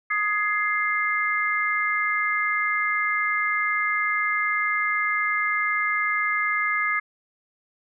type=chord; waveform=sine; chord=Ab major; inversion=second; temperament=equal with one note detuned; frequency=1244.5 / 1680.5 / 2093 Hz; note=Eb6 / Ab6 / C7; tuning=0 / +20 / 0 cents; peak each=-26 / -27 / -24 dBFS; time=0.1-7 s; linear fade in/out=10 ms; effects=none